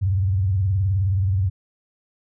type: tone with vibrato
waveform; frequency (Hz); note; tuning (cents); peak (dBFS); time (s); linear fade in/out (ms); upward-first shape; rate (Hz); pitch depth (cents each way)
sine; 95.6; G2; -43; -17; 0.01-1.5; 20; sine; 19; 150
effects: none